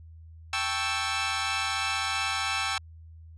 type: chord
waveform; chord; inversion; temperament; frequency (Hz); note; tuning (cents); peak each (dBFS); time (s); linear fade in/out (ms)
15% pulse; A dominant seventh; third; equal; 784 / 880 / 1108.7 / 1318.5; G5 / A5 / C#6 / E6; 0 / 0 / 0 / 0; -26 / -30 / -27 / -24; 0.53-2.78; 2
effects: added 81 Hz sine -45 dBFS peak until 3.37 s + resampled to 22050 Hz